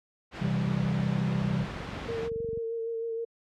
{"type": "noise", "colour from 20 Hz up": "pink", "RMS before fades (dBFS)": -37, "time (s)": [0.31, 2.3], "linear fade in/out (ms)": 50}
{"type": "chord", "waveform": "triangle", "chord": "C major", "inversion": "none", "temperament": "equal", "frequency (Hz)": [130.81, 164.81, 196], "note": ["C3", "E3", "G3"], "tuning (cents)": [0, 0, 0], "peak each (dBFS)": -28, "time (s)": [0.39, 1.67], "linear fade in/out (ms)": 50}
{"type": "click train", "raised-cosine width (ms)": 5, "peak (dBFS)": -28, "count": 28, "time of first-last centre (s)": [1.42, 2.574], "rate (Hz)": 23.4}
{"type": "tone with vibrato", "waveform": "sine", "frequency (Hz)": 457.3, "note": "A#4", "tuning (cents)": -33, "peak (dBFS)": -30, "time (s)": [2.08, 3.25], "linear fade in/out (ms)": 10, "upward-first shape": "sine", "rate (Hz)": 6.4, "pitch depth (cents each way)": 23}
{"effects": ["high-pass 60 Hz 12 dB/octave", "low-pass 3000 Hz 12 dB/octave"]}